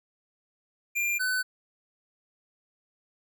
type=tone pair in turn; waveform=square; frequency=2392 / 1506.9 Hz; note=D7 / F#6; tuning=+31 / +31 cents; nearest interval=minor sixth; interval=800 cents; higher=first; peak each=-26 dBFS; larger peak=neither; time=0.95-1.19 / 1.19-1.43 s; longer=neither; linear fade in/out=20 ms; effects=none